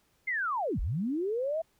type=linear two-way sweep; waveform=sine; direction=down then up; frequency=2140 to 32.81 to 668 Hz; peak=-28 dBFS; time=0.27-1.62 s; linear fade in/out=10 ms; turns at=0.8 s; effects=pink hiss -70 dBFS RMS until 1.79 s